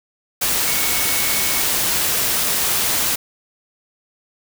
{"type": "tone in noise", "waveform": "sine", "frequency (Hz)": 2217, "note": "C#7", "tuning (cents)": 0, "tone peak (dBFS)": -28, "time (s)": [0.67, 1.62], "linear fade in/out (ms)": 10, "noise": "white", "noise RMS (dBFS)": -19, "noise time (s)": [0.41, 3.16], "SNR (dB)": -12, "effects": []}